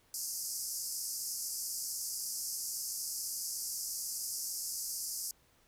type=band-pass noise; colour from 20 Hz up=pink; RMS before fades=-39 dBFS; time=0.14-5.31 s; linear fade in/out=2 ms; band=4800 to 14000 Hz; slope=96 dB/octave; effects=pink hiss -68 dBFS RMS until 5.67 s